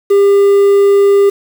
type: tone with quantisation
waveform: triangle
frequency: 400 Hz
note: G4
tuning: 35 cents sharp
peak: -3 dBFS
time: 0.1-1.3 s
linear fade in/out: 10 ms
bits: 5
effects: none